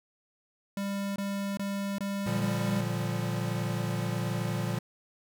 square tone bursts, 198.8 Hz, G3, 25 cents sharp, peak -31 dBFS, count 5, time 0.77-2.808 s, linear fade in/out 2 ms, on 390 ms, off 22 ms
square chord, G minor seventh, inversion first, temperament equal with one note detuned, 115.8 / 146.83 / 174.61 / 196 Hz, Bb2 / D3 / F3 / G3, -11 / 0 / 0 / 0 cents, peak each -33 / -37 / -35 / -39 dBFS, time 2.26-4.79 s, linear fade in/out 5 ms
effects none

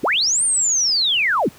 sine linear two-way sweep, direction up then down, 116.54 to 9050 to 116.54 Hz, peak -15 dBFS, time 0.03-1.49 s, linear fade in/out 10 ms, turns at 0.44 s, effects pink hiss -46 dBFS RMS until 1.58 s + high-pass 60 Hz 12 dB/octave

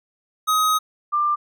square / sine tone pair in turn, 1260 / 1189.3 Hz, D#6 / D6, +21 / +21 cents, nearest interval minor second, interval 100 cents, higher first, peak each -17 dBFS, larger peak neither, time 0.47-0.79 / 1.12-1.36 s, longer first, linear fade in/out 20 ms, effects none

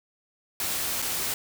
white noise with dropouts, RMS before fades -29 dBFS, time 0.6-1.34 s, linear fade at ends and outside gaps 1 ms, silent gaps 1.019-1.024 s, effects none

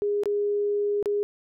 sine tone with dropouts, 410.6 Hz, G#4, 20 cents flat, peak -22 dBFS, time 0.02-1.23 s, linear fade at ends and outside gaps 0 ms, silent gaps 0.235-0.257 / 1.027-1.058 s, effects none

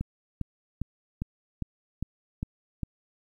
click train, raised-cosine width 5 ms, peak -18 dBFS, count 8, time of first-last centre 0.01-2.833 s, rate 2.48 Hz, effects 10-bit

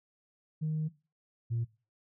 sine tone pair in turn, 155.56 / 116.54 Hz, D#3 / A#2, 0 / 0 cents, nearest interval perfect fourth, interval 500 cents, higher first, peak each -28 dBFS, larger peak neither, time 0.61-0.89 / 1.5-1.65 s, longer first, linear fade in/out 20 ms, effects noise-tail reverb RT60 0.3 s tail -18 dB re dry + tanh soft clip ceiling -26 dBFS

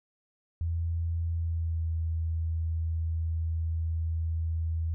sine tone with pitch glide, 83.5 to 81.55 Hz, E2 to E2, +23 to -18 cents, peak -27 dBFS, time 0.61-4.94 s, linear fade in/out 0 ms, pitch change -41 cents, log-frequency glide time 1.34-1.87 s, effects none

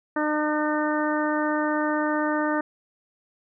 harmonic tone, 302.6 Hz, D#4, 48 cents flat, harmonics 1 / 2 / 3 / 4 / 5 / 6, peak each -25 / -28 / -30 / -31 / -32 / -33 dBFS, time 0.16-2.61 s, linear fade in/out 5 ms, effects none

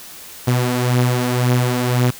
sawtooth beating tone pair, 123.47 / 125.37 Hz, B2 / B2, 0 / +26 cents, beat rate 1.9 Hz, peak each -12 / -17 dBFS, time 0.47-2.11 s, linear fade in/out 10 ms, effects white hiss -37 dBFS RMS until 2.19 s

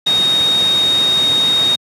sine tone in noise, 3729 Hz, A#7, in tune, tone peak -11 dBFS, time 0.06-1.76 s, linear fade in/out 10 ms, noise pink, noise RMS -23 dBFS, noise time 0.06-1.76 s, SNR +9 dB, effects high-pass 150 Hz 12 dB/octave + low-pass 10000 Hz 12 dB/octave

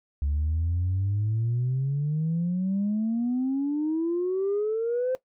sine exponential sweep, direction up, 69.9 to 521 Hz, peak -22 dBFS, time 0.22-5.15 s, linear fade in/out 0 ms, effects noise-tail reverb RT60 0.1 s tail -18 dB re dry + tanh soft clip ceiling -20 dBFS

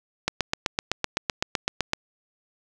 click train, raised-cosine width 0.2 ms, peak -5 dBFS, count 14, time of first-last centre 0.28-1.934 s, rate 7.86 Hz, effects none

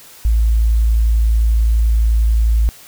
sine tone, 55.7 Hz, A1, 22 cents sharp, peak -10 dBFS, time 0.25-2.69 s, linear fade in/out 0 ms, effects white hiss -41 dBFS RMS until 2.87 s

